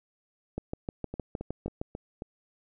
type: two click trains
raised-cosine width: 2 ms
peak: -19 / -23 dBFS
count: 9 / 5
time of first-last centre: 0.58-1.815 / 1.14-2.221 s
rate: 6.48 / 3.7 Hz
effects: none